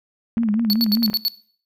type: tone with vibrato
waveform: sine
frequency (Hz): 220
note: A3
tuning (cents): 0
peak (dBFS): -16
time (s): 0.37-1.1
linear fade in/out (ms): 0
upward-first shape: sine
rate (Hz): 5.1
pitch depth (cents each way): 110
type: click train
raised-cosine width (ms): 0.5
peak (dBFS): -22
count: 15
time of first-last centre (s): 0.38-1.133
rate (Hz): 18.6
type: tone bursts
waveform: square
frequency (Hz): 4435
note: C#8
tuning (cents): 0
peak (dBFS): -17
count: 6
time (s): 0.7-1.282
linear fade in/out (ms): 0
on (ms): 32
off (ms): 78
effects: noise-tail reverb RT60 0.5 s tail -18 dB re dry